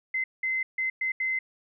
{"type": "tone bursts at uneven times", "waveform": "sine", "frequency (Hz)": 2060, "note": "C7", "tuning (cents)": -28, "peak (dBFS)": -25, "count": 5, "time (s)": [[0.14, 0.24], [0.43, 0.63], [0.78, 0.9], [1.01, 1.12], [1.2, 1.39]], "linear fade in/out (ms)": 5, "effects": []}